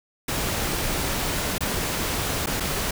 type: noise with dropouts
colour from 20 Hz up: pink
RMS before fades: -26 dBFS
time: 0.28-2.91 s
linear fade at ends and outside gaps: 5 ms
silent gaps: 1.582-1.606 / 2.461-2.469 / 2.6-2.604 s
effects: none